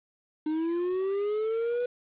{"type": "linear sweep", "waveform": "triangle", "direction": "up", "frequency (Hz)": [304.3, 493.9], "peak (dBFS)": -24, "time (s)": [0.46, 1.86], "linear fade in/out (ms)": 5, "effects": ["resampled to 8000 Hz", "9-bit"]}